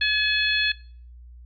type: harmonic tone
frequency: 852 Hz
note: G#5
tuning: 44 cents sharp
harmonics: 2 / 3 / 4 / 5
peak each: -23 / -25 / -26 / -27 dBFS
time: 0.01-0.72 s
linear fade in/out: 5 ms
effects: noise-tail reverb RT60 0.5 s tail -23 dB re dry + added 60 Hz sine -42 dBFS peak until 1.45 s